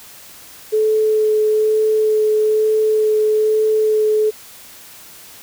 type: tone with vibrato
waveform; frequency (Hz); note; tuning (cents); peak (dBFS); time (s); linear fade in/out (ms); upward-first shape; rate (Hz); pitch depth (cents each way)
sine; 431.4; A4; -34; -12; 0.72-4.31; 20; sine; 1.1; 10
effects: white hiss -40 dBFS RMS until 5.42 s